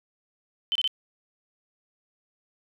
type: tone bursts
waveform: sine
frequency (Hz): 3065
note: G7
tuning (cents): -40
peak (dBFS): -22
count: 3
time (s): 0.72-0.876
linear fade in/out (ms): 0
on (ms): 34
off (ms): 27
effects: none